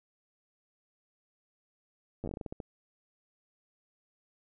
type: slowing click train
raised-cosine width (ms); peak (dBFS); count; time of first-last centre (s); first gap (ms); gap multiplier
2; -25; 12; 2.24-2.602; 9; 1.24
effects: none